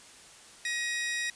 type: tone pair together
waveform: sawtooth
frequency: 1896.1 / 2489 Hz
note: A#6 / D#7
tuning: +29 / 0 cents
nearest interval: perfect fourth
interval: 471 cents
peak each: -27 / -35 dBFS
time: 0.65-1.3 s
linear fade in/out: 2 ms
effects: white hiss -52 dBFS RMS until 1.35 s + resampled to 22050 Hz